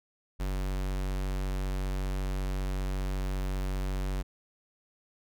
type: tone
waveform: square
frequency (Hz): 47.36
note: F#1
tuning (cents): +41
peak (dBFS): -30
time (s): 0.39-4.23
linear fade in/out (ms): 20
effects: none